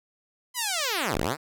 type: linear two-way sweep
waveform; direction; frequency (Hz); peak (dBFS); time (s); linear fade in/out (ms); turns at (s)
5% pulse; down then up; 1032 to 32 to 167.5; -14; 0.54-1.37; 50; 1.18
effects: none